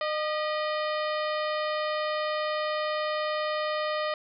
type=harmonic tone with a mistuned harmonic; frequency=610 Hz; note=D#5; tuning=34 cents flat; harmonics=1 / 2 / 3 / 4 / 5 / 6 / 7 / 8; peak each=-29 / -32 / -36 / -42 / -41 / -44 / -44 / -46 dBFS; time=0.01-4.14 s; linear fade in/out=2 ms; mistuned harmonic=3; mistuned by=+85 cents; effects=none